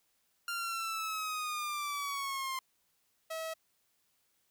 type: linear sweep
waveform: sawtooth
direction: down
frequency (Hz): 1396.9 to 1048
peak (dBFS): -31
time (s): 0.48-2.59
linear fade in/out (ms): 2
type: tone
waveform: sawtooth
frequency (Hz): 645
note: E5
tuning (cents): -38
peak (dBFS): -33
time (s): 3.3-3.54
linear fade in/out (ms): 10
effects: white hiss -75 dBFS RMS until 4.5 s